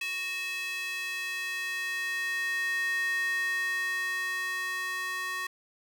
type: tone with high-pass filter sweep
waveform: square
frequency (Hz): 370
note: F#4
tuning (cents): 0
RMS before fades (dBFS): -32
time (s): 0.01-5.47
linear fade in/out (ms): 5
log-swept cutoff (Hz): 2400 to 1500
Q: 6
effects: none